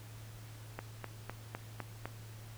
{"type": "click train", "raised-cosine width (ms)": 0.5, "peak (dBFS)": -24, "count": 6, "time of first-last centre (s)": [0.79, 2.056], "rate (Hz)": 3.95, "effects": ["added 110 Hz sine -48 dBFS peak until 2.57 s", "pink hiss -56 dBFS RMS until 2.57 s"]}